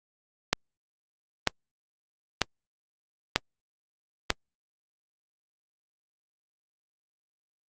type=click train; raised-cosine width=0.2 ms; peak=-3 dBFS; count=5; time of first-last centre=0.53-4.304 s; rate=1.06 Hz; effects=Opus 48 kbps